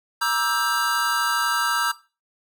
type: chord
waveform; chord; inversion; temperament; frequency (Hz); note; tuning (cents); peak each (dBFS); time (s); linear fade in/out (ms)
square; E half-diminished seventh; second; just; 949.3 / 1186.7 / 1318.5 / 1582.2; Bb5 / D6 / E6 / G6; +31 / +18 / 0 / +16; -26 / -31 / -25 / -26; 0.21-1.92; 10
effects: noise-tail reverb RT60 0.3 s tail -17 dB re dry